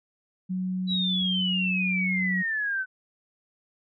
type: tone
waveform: sine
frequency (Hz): 185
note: F#3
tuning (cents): 0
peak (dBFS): -26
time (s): 0.49-2.43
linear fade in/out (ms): 20
type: exponential sweep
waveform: sine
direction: down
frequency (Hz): 3951 to 1504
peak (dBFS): -25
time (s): 0.87-2.86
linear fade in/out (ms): 50
effects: none